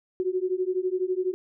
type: beating tone pair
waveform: sine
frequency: 363.2 / 375.2 Hz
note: F#4 / F#4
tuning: -32 / +24 cents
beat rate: 12 Hz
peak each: -27 dBFS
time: 0.2-1.34 s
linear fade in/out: 0 ms
effects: none